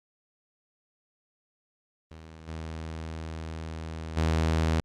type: tone with level steps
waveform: sawtooth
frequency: 80.2 Hz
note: E2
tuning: 47 cents flat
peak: -39 / -31 / -19 dBFS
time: 2.11-4.8 s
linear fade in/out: 0 ms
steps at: 2.47 / 4.16 s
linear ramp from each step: 20 ms
effects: low-pass 7000 Hz 12 dB/octave + Opus 32 kbps